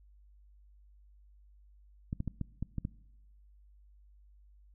clicks, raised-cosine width 5 ms, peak -22 dBFS, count 7, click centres 2.129 / 2.204 / 2.277 / 2.413 / 2.626 / 2.783 / 2.851 s, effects noise-tail reverb RT60 1.0 s tail -22 dB re dry + added 50 Hz sine -57 dBFS peak until 4.74 s

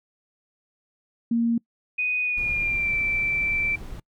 sine tone, 232.7 Hz, A#3, 3 cents flat, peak -19 dBFS, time 1.31-1.58 s, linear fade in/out 5 ms
sine tone with pitch glide, 2489 to 2336 Hz, D#7 to D7, 0 to -10 cents, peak -22 dBFS, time 1.98-3.76 s, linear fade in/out 10 ms, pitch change -110 cents, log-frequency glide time 2.21-2.93 s
brown noise, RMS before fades -36 dBFS, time 2.37-4 s, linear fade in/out 5 ms
effects noise-tail reverb RT60 0.1 s tail -25 dB re dry

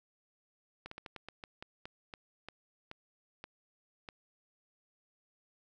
slowing click train, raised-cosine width 0.3 ms, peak -28 dBFS, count 14, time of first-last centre 0.86-4.088 s, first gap 54 ms, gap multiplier 1.23, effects none

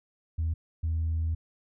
sine tone bursts at uneven times, 81 Hz, E2, 30 cents flat, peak -24 dBFS, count 2, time 0.38-0.54 / 0.83-1.35 s, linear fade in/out 10 ms, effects tanh soft clip ceiling -23 dBFS

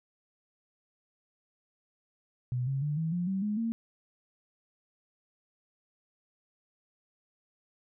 sine tone with pitch steps, 124.5 / 135.77 / 148.06 / 161.46 / 176.07 / 192.01 / 209.4 / 228.3 Hz, B2 / C#3 / D3 / E3 / F3 / G3 / G#3 / A#3, +14 / -36 / +14 / -36 / +14 / -36 / +15 / -36 cents, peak -28 dBFS, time 2.52-3.72 s, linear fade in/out 0 ms, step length 150 ms, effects none

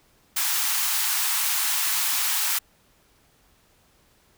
white high-pass noise, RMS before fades -24 dBFS, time 0.36-2.59 s, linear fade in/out 10 ms, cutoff 800 Hz, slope 48 dB/octave, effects pink hiss -61 dBFS RMS until 4.37 s

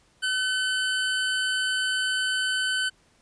25% pulse tone, 1518 Hz, F#6, 44 cents sharp, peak -20 dBFS, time 0.22-2.9 s, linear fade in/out 20 ms, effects pink hiss -62 dBFS RMS until 3.21 s + resampled to 22050 Hz

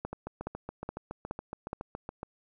two click trains, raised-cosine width 1 ms, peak -23 / -20 dBFS, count 16 / 5, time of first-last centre 0.13-2.231 / 0.05-1.731 s, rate 7.14 / 2.38 Hz, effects none

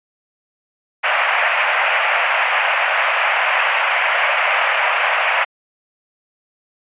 white band-pass noise, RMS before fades -17 dBFS, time 1.03-5.45 s, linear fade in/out 20 ms, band 580 to 2700 Hz, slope 48 dB/octave, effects resampled to 8000 Hz

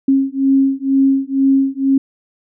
sine beating tone pair, 269.7 / 271.8 Hz, C#4 / C#4, -47 / -34 cents, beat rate 2.1 Hz, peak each -14 dBFS, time 0.08-1.98 s, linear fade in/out 5 ms, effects none

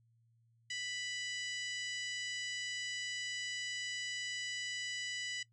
harmonic tone with a mistuned harmonic, 987.8 Hz, B5, in tune, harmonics 2 / 3 / 4 / 5 / 6 / 7 / 8, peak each -42 / -43 / -51 / -48 / -53 / -50 / -51 dBFS, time 0.7-5.43 s, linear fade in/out 5 ms, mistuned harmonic 6, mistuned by -15 cents, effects noise-tail reverb RT60 0.1 s tail -20 dB re dry + added 115 Hz sine -68 dBFS peak until 5.52 s

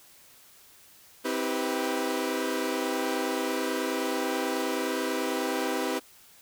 sawtooth chord, C major seventh, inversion none, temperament equal with one note detuned, 261.6 / 321.4 / 392 / 493.9 Hz, C4 / E4 / G4 / B4, 0 / -44 / 0 / 0 cents, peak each -29 dBFS, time 1.24-6 s, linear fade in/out 20 ms, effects white hiss -55 dBFS RMS until 6.41 s

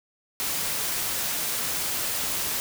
white noise, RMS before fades -28 dBFS, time 0.4-2.6 s, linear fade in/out 0 ms, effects none

